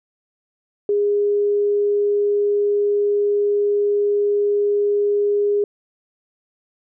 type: tone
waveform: sine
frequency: 410 Hz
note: G#4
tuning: 22 cents flat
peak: -15 dBFS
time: 0.89-5.64 s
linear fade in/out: 2 ms
effects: none